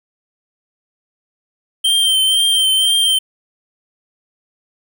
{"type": "tone with vibrato", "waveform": "square", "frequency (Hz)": 3136, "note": "G7", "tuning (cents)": 0, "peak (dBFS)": -12, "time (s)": [1.84, 3.19], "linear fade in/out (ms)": 10, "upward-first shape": "triangle", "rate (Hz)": 2, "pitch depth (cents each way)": 31, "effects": []}